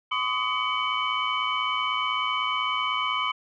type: tone cluster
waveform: sine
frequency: 1022 / 1138 / 1248 / 2257 / 3026 Hz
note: C6 / C#6 / D#6 / C#7 / F#7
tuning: -41 / +45 / +5 / +31 / +38 cents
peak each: -30 dBFS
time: 0.11-3.32 s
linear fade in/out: 10 ms
effects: tanh soft clip ceiling -14 dBFS